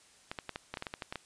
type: clicks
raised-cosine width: 0.3 ms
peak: -21 dBFS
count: 12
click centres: 0.315 / 0.388 / 0.493 / 0.559 / 0.74 / 0.772 / 0.824 / 0.868 / 0.939 / 1.022 / 1.125 / 1.157 s
effects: white hiss -61 dBFS RMS until 1.25 s + resampled to 22050 Hz

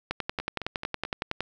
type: two click trains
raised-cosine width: 0.3 ms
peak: -12 / -18 dBFS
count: 15 / 4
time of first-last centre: 0.11-1.406 / 0.4-1.051 s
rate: 10.8 / 4.61 Hz
effects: none

